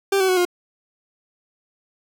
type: tone with pitch steps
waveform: 40% pulse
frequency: 393.3 / 378.6 / 369 / 355.5 Hz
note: G4 / F#4 / F#4 / F4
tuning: +6 / +40 / -5 / +31 cents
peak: -15 dBFS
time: 0.12-0.452 s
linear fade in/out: 5 ms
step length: 83 ms
effects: none